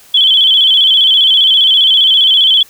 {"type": "tone with vibrato", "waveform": "sine", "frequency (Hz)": 3234, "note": "G#7", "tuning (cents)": -47, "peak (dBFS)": -5, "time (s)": [0.14, 2.63], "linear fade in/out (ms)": 5, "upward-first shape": "square", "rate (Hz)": 15, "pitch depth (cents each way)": 71, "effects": ["white hiss -42 dBFS RMS until 2.69 s"]}